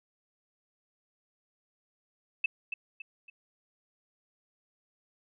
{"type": "tone with echo", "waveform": "sine", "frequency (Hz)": 2634, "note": "E7", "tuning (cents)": -2, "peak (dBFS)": -23, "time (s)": [2.44, 2.46], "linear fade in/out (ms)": 5, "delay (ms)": 280, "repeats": 3, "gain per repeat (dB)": -8, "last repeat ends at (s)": 3.3, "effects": []}